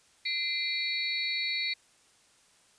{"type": "tone cluster", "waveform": "sine", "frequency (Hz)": [2065, 2381, 3849, 4398], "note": ["C7", "D7", "B7", "C#8"], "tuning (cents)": [-23, 23, -45, -14], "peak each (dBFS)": [-34, -36, -35, -33], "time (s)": [0.25, 1.74], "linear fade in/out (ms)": 10, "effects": ["white hiss -63 dBFS RMS until 2.78 s", "resampled to 22050 Hz"]}